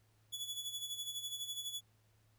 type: tone with tremolo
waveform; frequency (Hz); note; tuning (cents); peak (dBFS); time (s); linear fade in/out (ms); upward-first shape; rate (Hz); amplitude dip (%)
sawtooth; 3411; G#7; +46; -35; 0.32-1.81; 20; sine; 12; 65
effects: added 108 Hz sine -69 dBFS peak until 2.38 s + pink hiss -75 dBFS RMS until 2.38 s